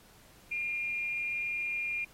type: tone with frequency modulation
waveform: sine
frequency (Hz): 2407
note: D7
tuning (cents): +42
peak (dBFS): -31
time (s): 0.51-2.05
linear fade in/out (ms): 10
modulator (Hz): 287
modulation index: 0.25
effects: pink hiss -59 dBFS RMS until 2.13 s + AAC 48 kbps